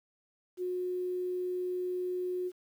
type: tone with quantisation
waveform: sine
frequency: 362.8 Hz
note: F#4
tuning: 34 cents flat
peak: -31 dBFS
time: 0.57-2.52 s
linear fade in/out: 50 ms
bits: 10
effects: none